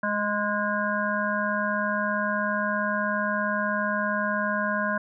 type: harmonic tone with a mistuned harmonic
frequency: 207.7 Hz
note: G#3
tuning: in tune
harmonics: 1 / 3 / 5 / 7 / 8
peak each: -30 / -30 / -30 / -30 / -30 dBFS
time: 0.03-4.98 s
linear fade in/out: 5 ms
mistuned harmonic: 8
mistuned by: -39 cents
effects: none